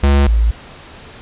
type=tone pair in turn; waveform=square / sine; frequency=70.1 / 55.64 Hz; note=C#2 / A1; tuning=+20 / +20 cents; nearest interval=major third; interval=400 cents; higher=first; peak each=-9 dBFS; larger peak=neither; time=0.03-0.27 / 0.27-0.51 s; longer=neither; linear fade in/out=5 ms; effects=pink hiss -37 dBFS RMS until 1.21 s + resampled to 8000 Hz